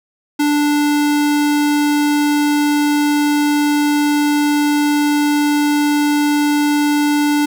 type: tone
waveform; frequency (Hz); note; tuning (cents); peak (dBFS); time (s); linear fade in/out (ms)
square; 293.7; D4; 0; -13; 0.39-7.46; 10
effects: none